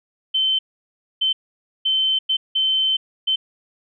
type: tone bursts at uneven times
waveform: sine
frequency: 3081 Hz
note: G7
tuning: 31 cents flat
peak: -16 dBFS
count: 6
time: 0.34-0.59 / 1.21-1.33 / 1.85-2.19 / 2.29-2.37 / 2.55-2.97 / 3.27-3.36 s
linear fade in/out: 10 ms
effects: none